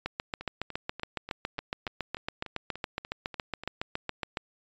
two click trains, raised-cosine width 0.3 ms, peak -24 / -15 dBFS, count 12 / 32, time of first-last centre 0.41-3.636 / 0.06-4.372 s, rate 3.41 / 7.19 Hz, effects resampled to 16000 Hz

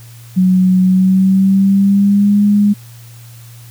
sine tone with pitch glide, 185 to 205.3 Hz, F#3 to G#3, 0 to -20 cents, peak -7 dBFS, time 0.36-2.74 s, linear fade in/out 20 ms, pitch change +180 cents, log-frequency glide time 0.83-2.42 s, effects added 117 Hz sine -34 dBFS peak until 3.7 s + white hiss -43 dBFS RMS until 3.7 s

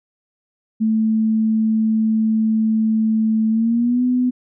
sine tone with pitch glide, 220 to 249.8 Hz, A3 to B3, 0 to +20 cents, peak -14 dBFS, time 0.8-4.31 s, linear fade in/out 20 ms, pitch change +220 cents, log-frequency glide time 3.5-4.03 s, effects none

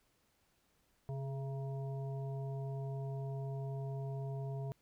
harmonic tone with a mistuned harmonic, 134.8 Hz, C#3, 48 cents flat, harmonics 1 / 3 / 5 / 7, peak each -38 / -48 / -50 / -57 dBFS, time 1.09-4.72 s, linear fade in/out 0 ms, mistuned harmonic 3, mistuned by +49 cents, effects pink hiss -75 dBFS RMS until 4.81 s

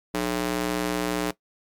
square tone with high-pass filter, 60.5 Hz, B1, 35 cents flat, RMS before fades -26 dBFS, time 0.14-1.31 s, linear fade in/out 5 ms, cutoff 280 Hz, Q 1.1, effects noise-tail reverb RT60 0.1 s tail -18 dB re dry + MP3 96 kbps

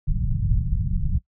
pink low-pass noise, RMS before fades -22 dBFS, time 0.07-1.19 s, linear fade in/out 10 ms, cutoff 170 Hz, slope 48 dB/octave, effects noise-tail reverb RT60 0.1 s tail -20 dB re dry

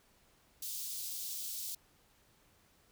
white high-pass noise, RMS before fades -41 dBFS, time 0.62-1.75 s, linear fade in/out 5 ms, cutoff 3700 Hz, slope 24 dB/octave, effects pink hiss -68 dBFS RMS until 2.91 s

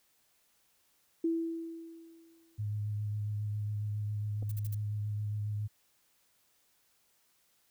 sine tone with exponential decay, 330.2 Hz, E4, 3 cents sharp, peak -26 dBFS, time 1.24-2.58 s, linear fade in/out 5 ms, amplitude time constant 290 ms
sine tone with vibrato, 104.8 Hz, G#2, 16 cents sharp, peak -32 dBFS, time 2.58-5.68 s, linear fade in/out 20 ms, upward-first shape sine, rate 7.3 Hz, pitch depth 18 cents each way
clicks, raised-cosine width 2 ms, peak -35 dBFS, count 2, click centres 4.425 / 4.429 s
violet noise bursts, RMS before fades -46 dBFS, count 4, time 4.49-4.748 s, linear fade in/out 5 ms, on 27 ms, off 50 ms
effects white hiss -71 dBFS RMS until 7.7 s

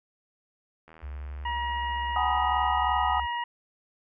click train, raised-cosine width 0.5 ms, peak -35 dBFS, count 146, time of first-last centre 0.88-2.679 s, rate 80.6 Hz
sine tone, 69 Hz, C#2, 7 cents flat, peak -34 dBFS, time 1.02-3.27 s, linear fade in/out 20 ms
harmonic tone, 954 Hz, A#5, 40 cents sharp, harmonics 1 / 2 / 3, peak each -29 / -35 / -39 dBFS, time 1.45-3.44 s, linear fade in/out 5 ms
sine chord, G# minor seventh, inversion third, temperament just, 747.5 / 830.6 / 996.7 / 1245.9 Hz, F#5 / G#5 / B5 / D#6, +17 / 0 / +16 / +2 cents, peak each -30 / -29 / -30 / -29 dBFS, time 2.16-3.2 s, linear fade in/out 2 ms
effects none

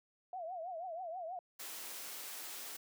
sine tone with vibrato, 696 Hz, F5, 6 cents flat, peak -40 dBFS, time 0.33-1.39 s, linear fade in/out 2 ms, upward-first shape triangle, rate 6.2 Hz, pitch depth 180 cents each way
white noise, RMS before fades -46 dBFS, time 1.59-2.77 s, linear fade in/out 10 ms
effects high-pass 300 Hz 12 dB/octave

